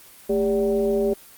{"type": "tone with frequency modulation", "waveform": "sine", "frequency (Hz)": 400, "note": "G4", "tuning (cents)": 35, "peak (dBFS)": -18, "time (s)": [0.29, 1.14], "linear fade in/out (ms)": 10, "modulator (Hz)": 179, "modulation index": 0.92, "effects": ["white hiss -47 dBFS RMS until 1.37 s", "Opus 24 kbps"]}